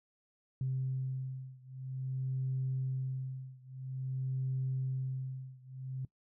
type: beating tone pair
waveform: sine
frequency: 130.81 / 131.31 Hz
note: C3 / C3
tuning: 0 / +7 cents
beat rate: 0.5 Hz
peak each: -36 / -37 dBFS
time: 0.61-6.05 s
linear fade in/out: 2 ms
effects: noise-tail reverb RT60 0.1 s tail -20 dB re dry + tanh soft clip ceiling -26 dBFS

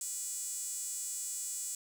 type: tone with high-pass filter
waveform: sawtooth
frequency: 490 Hz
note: B4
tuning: 14 cents flat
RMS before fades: -39 dBFS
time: 0.01-1.75 s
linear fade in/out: 2 ms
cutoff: 7700 Hz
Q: 5.2
effects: none

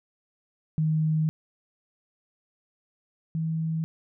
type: tone pair in turn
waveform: sine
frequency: 156.6 / 160.91 Hz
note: D#3 / E3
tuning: +11 / -41 cents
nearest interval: unison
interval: 48 cents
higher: second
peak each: -21 / -25 dBFS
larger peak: first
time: 0.78-1.29 / 3.35-3.84 s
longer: first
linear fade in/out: 0 ms
effects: none

